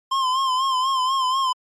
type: tone with vibrato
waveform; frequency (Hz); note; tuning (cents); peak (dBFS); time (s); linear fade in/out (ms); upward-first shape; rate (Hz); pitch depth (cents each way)
square; 1046.5; C6; 0; -19; 0.11-1.53; 10; sine; 4.1; 60
effects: low-pass 6000 Hz 12 dB/octave + MP3 64 kbps